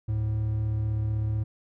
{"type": "tone pair together", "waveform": "triangle", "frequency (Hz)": [72, 107.88], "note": ["D2", "A2"], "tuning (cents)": [-34, -34], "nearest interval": "perfect fifth", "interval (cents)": 700, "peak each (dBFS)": [-32, -23], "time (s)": [0.08, 1.44], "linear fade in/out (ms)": 10, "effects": []}